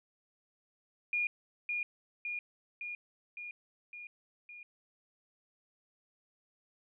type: tone with echo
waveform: sine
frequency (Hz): 2430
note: D#7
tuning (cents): -42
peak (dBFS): -29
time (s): 1.13-1.27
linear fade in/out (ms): 2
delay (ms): 560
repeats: 6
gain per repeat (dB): -3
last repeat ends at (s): 4.63
effects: none